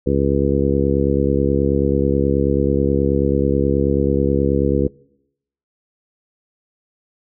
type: harmonic tone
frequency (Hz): 69.3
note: C#2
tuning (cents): 0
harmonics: 1 / 2 / 3 / 4 / 5 / 6 / 7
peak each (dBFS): -22 / -22 / -22 / -22 / -22 / -22 / -22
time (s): 0.06-4.88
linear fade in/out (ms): 10
effects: noise-tail reverb RT60 0.8 s tail -24 dB re dry